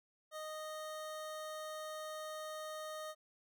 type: tone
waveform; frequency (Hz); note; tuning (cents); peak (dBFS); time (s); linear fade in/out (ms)
25% pulse; 620; D#5; -6; -39; 0.31-3.15; 50
effects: none